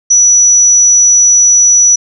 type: tone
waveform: sine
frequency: 5900 Hz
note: F#8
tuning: 6 cents flat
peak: -3 dBFS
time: 0.1-1.96 s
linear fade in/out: 10 ms
effects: none